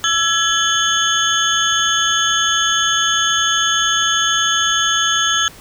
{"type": "tone cluster", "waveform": "sine", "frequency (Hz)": [1332, 1683, 3058, 3430, 6490], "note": ["E6", "G#6", "G7", "A7", "G#8"], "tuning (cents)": [18, 23, -44, -45, -41], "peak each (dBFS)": -20, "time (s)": [0.04, 5.48], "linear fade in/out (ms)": 0, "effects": ["pink hiss -40 dBFS RMS until 5.6 s"]}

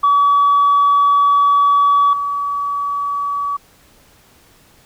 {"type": "tone with level steps", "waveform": "sine", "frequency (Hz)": 1140, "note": "C#6", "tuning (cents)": 48, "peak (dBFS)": [-8, -17], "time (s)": [0.03, 3.57], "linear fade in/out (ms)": 10, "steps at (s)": 2.13, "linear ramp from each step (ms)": 2, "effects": ["tanh soft clip ceiling -6 dBFS", "pink hiss -50 dBFS RMS until 4.85 s"]}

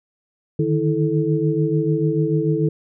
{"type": "tone cluster", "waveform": "sine", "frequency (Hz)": [149.7, 156.5, 324.6, 436.8], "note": ["D3", "D#3", "E4", "A4"], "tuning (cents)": [33, 10, -27, -13], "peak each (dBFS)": -22, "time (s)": [0.59, 2.69], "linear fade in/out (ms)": 5, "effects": []}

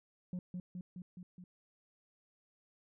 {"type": "tone with echo", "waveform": "sine", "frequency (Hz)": 180, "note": "F#3", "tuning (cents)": -47, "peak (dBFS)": -34, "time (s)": [0.33, 0.39], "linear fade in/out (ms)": 2, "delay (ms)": 210, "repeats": 5, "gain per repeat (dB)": -3, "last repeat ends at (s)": 1.44, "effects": ["tanh soft clip ceiling -36 dBFS"]}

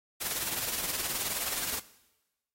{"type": "noise with tremolo", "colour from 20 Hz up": "white", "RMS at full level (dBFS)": -31, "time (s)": [0.2, 1.8], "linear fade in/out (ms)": 20, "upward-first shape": "sine", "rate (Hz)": 19, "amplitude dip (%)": 50, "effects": ["noise-tail reverb RT60 1.0 s tail -18 dB re dry", "AAC 48 kbps"]}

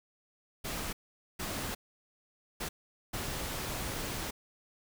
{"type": "noise bursts at uneven times", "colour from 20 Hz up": "pink", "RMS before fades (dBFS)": -37, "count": 4, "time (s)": [[0.64, 0.93], [1.39, 1.75], [2.6, 2.69], [3.13, 4.31]], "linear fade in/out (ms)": 10, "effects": []}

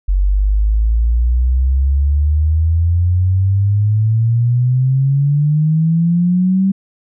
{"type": "exponential sweep", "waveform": "sine", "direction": "up", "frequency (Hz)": [46.25, 195.1], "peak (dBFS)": -10, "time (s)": [0.08, 6.72], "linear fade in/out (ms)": 10, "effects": []}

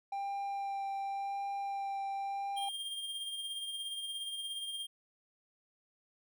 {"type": "tone with vibrato", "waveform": "triangle", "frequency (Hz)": 792, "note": "G5", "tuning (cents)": 18, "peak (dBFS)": -33, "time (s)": [0.12, 2.69], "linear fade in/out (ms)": 5, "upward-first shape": "sine", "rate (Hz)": 0.91, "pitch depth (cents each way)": 10}
{"type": "tone with tremolo", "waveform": "square", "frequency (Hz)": 3205, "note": "G7", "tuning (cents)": 38, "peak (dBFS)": -37, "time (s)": [2.56, 4.87], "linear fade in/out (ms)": 20, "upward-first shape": "sine", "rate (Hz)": 17, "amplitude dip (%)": 40}
{"effects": []}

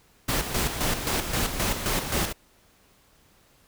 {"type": "noise with tremolo", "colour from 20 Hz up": "pink", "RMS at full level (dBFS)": -25, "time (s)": [0.28, 2.33], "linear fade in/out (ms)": 10, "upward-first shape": "square", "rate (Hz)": 3.8, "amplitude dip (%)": 55, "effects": ["pink hiss -60 dBFS RMS until 3.67 s"]}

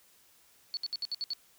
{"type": "tone bursts", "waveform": "sine", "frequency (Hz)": 4435, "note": "C#8", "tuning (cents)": 0, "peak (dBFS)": -31, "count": 7, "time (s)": [0.74, 1.334], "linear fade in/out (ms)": 0, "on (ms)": 30, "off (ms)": 64, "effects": ["white hiss -63 dBFS RMS until 1.58 s"]}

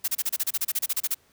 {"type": "noise bursts", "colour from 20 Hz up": "blue", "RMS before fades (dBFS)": -25, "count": 16, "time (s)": [0.04, 1.146], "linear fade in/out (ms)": 10, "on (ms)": 41, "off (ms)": 30, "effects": ["pink hiss -62 dBFS RMS until 1.32 s", "high-pass 60 Hz 12 dB/octave"]}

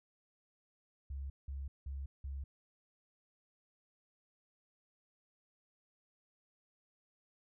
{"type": "tone bursts", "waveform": "sine", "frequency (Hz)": 68.6, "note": "C#2", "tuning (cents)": -17, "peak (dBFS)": -39, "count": 4, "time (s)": [1.1, 2.44], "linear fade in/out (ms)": 5, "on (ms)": 200, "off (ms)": 180, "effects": []}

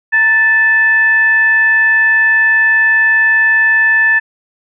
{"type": "tone with frequency modulation", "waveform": "sine", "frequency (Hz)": 1760, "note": "A6", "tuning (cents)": 0, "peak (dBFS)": -7, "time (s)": [0.12, 4.2], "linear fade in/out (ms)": 20, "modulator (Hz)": 835, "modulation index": 0.27, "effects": []}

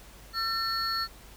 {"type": "tone cluster", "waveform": "triangle", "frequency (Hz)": [1350, 1798, 4377], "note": ["E6", "A6", "C#8"], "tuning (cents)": [41, 37, -23], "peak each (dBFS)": [-30, -34, -29], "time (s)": [0.33, 1.08], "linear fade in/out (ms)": 50, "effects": ["added 50 Hz sine -51 dBFS peak until 1.36 s", "pink hiss -52 dBFS RMS until 1.36 s"]}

